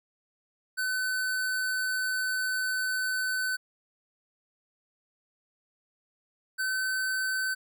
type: tone pair in turn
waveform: square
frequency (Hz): 1514 / 1527.2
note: F#6 / G6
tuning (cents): +39 / -46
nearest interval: unison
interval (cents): 15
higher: second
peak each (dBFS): -28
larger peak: neither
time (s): 0.77-3.57 / 6.58-7.55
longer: first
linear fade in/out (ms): 20
effects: none